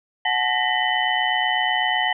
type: tone cluster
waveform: sine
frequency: 736 / 864 / 1851 / 1979 / 3020 Hz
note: F#5 / A5 / A#6 / B6 / F#7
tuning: -9 / -32 / -13 / +3 / +35 cents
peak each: -25 dBFS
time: 0.25-2.13 s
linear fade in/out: 5 ms
effects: none